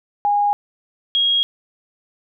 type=tone pair in turn; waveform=sine; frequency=820 / 3280 Hz; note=G#5 / G#7; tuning=-22 / -22 cents; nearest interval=2 octaves; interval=2400 cents; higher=second; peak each=-14 dBFS; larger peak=neither; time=0.25-0.53 / 1.15-1.43 s; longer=neither; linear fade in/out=0 ms; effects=none